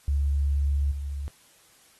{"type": "tone with level steps", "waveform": "sine", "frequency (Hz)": 70.7, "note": "C#2", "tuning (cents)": 35, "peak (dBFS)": [-21, -29], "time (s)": [0.08, 1.28], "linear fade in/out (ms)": 0, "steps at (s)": 0.91, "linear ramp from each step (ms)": 10, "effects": ["white hiss -58 dBFS RMS until 1.99 s", "AAC 32 kbps"]}